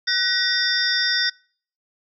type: tone cluster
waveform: sine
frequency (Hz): 1503 / 1901 / 3602 / 4894 / 5470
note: F#6 / A#6 / A7 / D#8 / F8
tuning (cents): +27 / +33 / +40 / -29 / -37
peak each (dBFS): -25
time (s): 0.07-1.3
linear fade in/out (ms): 10
effects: noise-tail reverb RT60 0.5 s tail -26 dB re dry